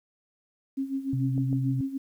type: tone with tremolo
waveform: sine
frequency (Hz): 270.4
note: C#4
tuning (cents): -43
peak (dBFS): -25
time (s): 0.77-1.98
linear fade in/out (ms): 10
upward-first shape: sine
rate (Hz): 6.8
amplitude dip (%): 75
type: tone with vibrato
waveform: sine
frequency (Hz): 130.3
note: C3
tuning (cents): -7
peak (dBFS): -25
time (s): 1.13-1.81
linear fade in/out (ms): 2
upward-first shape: sine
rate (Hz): 8.8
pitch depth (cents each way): 9
type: clicks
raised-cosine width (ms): 2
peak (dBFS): -27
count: 2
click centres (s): 1.379 / 1.529
effects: 10-bit